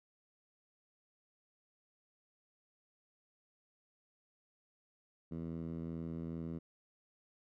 10% pulse tone with band-pass filter, 82.41 Hz, E2, in tune, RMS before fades -42 dBFS, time 5.31-6.59 s, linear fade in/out 10 ms, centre 190 Hz, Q 1.4, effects none

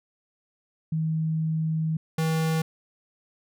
sine / square tone pair in turn, 159.1 / 160.39 Hz, D#3 / E3, +39 / -47 cents, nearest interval unison, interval 14 cents, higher second, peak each -23 / -23 dBFS, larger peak neither, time 0.92-1.97 / 2.18-2.62 s, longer first, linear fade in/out 5 ms, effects none

